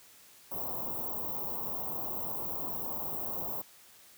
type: band-stop noise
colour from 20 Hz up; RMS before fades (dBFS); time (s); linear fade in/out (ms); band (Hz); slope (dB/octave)
white; -36; 0.51-3.62; 10; 1100 to 15000; 48
effects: white hiss -57 dBFS RMS until 4.17 s + high-pass 60 Hz 12 dB/octave